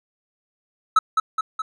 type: tone with echo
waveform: triangle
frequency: 1300 Hz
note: E6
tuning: 24 cents flat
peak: -9 dBFS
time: 0.96-0.99 s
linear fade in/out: 5 ms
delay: 210 ms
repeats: 3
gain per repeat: -4 dB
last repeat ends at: 1.62 s
effects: resampled to 24000 Hz